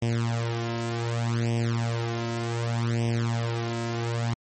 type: tone with flanger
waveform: sawtooth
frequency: 116.54 Hz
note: A#2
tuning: in tune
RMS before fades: -27 dBFS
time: 0.02-4.34 s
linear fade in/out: 5 ms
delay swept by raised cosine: 0.35 to 3.05 ms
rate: 0.66 Hz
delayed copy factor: +0.85
effects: MP3 32 kbps